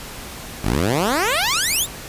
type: exponential sweep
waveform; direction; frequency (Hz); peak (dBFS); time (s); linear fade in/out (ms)
10% pulse; up; 42.6 to 3951; -9; 0.62-1.87; 50
effects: pink hiss -34 dBFS RMS until 2.08 s + resampled to 32000 Hz